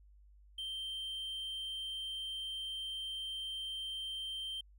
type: tone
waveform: triangle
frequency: 3136 Hz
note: G7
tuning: in tune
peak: -37 dBFS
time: 0.58-4.61 s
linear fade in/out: 5 ms
effects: added 50 Hz sine -58 dBFS peak until 4.78 s